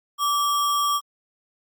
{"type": "tone with sample-and-hold", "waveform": "sine", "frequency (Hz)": 1163, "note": "D6", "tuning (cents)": -17, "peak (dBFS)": -19, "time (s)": [0.18, 1.01], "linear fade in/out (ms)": 50, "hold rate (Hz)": 4410, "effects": ["Opus 48 kbps"]}